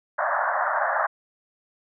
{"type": "band-pass noise", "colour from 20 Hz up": "pink", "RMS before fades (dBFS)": -24, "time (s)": [0.18, 1.07], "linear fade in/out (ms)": 10, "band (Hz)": [580, 1800], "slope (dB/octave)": 96, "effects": []}